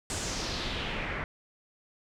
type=noise with low-pass filter sweep; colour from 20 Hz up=pink; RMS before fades=-34 dBFS; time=0.1-1.24 s; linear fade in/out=0 ms; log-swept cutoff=8300 to 1800 Hz; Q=2.5; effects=none